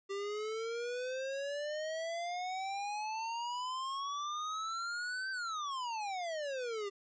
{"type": "exponential two-way sweep", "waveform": "square", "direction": "up then down", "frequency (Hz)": [392, 1561, 392], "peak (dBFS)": -37, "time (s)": [0.09, 6.9], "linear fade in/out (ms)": 20, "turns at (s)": 5.31, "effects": ["resampled to 16000 Hz", "13-bit"]}